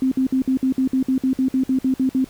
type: tone bursts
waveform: sine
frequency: 261.6 Hz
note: C4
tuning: in tune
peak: -15 dBFS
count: 15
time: 0.02-2.244 s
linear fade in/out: 2 ms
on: 96 ms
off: 56 ms
effects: pink hiss -47 dBFS RMS until 2.29 s